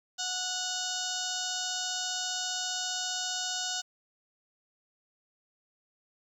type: harmonic tone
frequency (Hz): 735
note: F#5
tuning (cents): -12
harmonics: 1 / 2 / 4 / 5 / 6 / 7 / 8 / 9 / 10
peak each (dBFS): -41 / -40 / -39 / -39 / -40 / -40 / -40 / -41 / -40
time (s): 0.18-3.82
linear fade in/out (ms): 20
effects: 10-bit